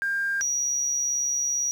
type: tone pair in turn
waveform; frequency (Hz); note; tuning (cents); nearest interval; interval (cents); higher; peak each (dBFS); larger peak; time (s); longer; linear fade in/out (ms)
triangle; 1600 / 5781; G6 / F#8; +35 / -41; octave + minor seventh; 2224; second; -20; neither; 0.02-0.41 / 0.41-1.71; second; 0
effects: tanh soft clip ceiling -21 dBFS + 8-bit